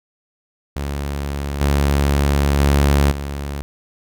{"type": "tone with level steps", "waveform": "sawtooth", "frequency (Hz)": 70.8, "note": "C#2", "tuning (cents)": 37, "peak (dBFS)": [-18, -10, -8, -20], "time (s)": [0.76, 3.62], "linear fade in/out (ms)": 0, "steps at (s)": [1.61, 2.59, 3.11], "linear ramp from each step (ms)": 5, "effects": []}